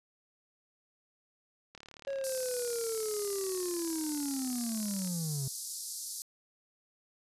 click train, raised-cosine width 0.2 ms, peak -32 dBFS, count 123, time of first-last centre 1.75-5.074 s, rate 36.7 Hz
triangle linear sweep, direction down, 555 to 130.81 Hz, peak -31 dBFS, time 2.07-5.48 s, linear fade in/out 2 ms
white band-pass noise, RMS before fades -41 dBFS, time 2.24-6.22 s, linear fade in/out 0 ms, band 4400 to 12000 Hz, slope 48 dB/octave
effects resampled to 32000 Hz

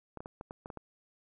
clicks, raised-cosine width 1 ms, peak -28 dBFS, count 8, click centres 0.173 / 0.205 / 0.259 / 0.411 / 0.509 / 0.659 / 0.702 / 0.773 s, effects none

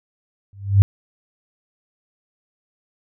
sine tone with exponential growth, 99.1 Hz, G2, 19 cents sharp, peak -4 dBFS, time 0.53-0.82 s, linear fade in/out 0 ms, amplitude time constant 62 ms, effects none

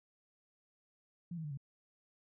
sine tone with pitch steps, 172.8 / 160.3 / 148.7 / 137.95 Hz, F3 / E3 / D3 / C#3, -18 / -48 / +22 / -8 cents, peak -39 dBFS, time 1.31-1.574 s, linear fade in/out 5 ms, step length 66 ms, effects none

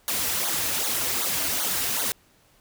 white noise with flanger, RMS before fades -26 dBFS, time 0.08-2.12 s, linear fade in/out 0 ms, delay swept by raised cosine 0.38 to 5.48 ms, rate 2.6 Hz, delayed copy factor -0.95, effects pink hiss -60 dBFS RMS until 2.6 s

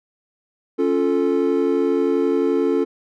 triangle chord, Db augmented, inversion none, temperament equal, 277.2 / 349.2 / 440 Hz, Db4 / F4 / A4, 0 / 0 / 0 cents, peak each -19 / -19 / -18 dBFS, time 0.78-2.85 s, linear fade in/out 20 ms, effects none

